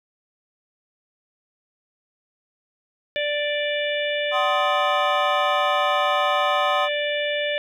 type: harmonic tone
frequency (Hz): 587.3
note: D5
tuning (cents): 0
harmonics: 1 / 3 / 4 / 5 / 6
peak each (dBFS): -24 / -29 / -30 / -31 / -32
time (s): 3.16-7.58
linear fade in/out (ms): 0
type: chord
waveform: triangle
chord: C diminished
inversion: second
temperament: just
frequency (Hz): 753.5 / 1046.5 / 1255.8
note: Gb5 / C6 / Eb6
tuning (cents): +31 / 0 / +16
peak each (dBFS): -23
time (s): 4.31-6.89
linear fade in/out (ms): 50
effects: none